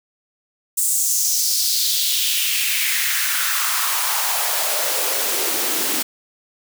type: noise with high-pass filter sweep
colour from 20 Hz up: white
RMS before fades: -20 dBFS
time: 0.77-6.03 s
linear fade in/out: 10 ms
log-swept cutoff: 8400 to 260 Hz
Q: 2.7
effects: none